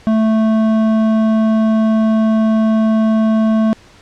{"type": "tone with hard clipping", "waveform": "triangle", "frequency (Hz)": 220, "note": "A3", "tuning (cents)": 0, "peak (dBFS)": -12, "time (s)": [0.07, 3.73], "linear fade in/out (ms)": 0, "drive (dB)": 14, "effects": ["pink hiss -44 dBFS RMS until 4.01 s", "low-pass 6000 Hz 12 dB/octave"]}